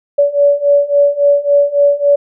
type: beating tone pair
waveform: sine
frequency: 570 / 573.6 Hz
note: C#5 / D5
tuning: +48 / -41 cents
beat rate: 3.6 Hz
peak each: -12 / -10 dBFS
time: 0.18-2.16 s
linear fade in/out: 10 ms
effects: none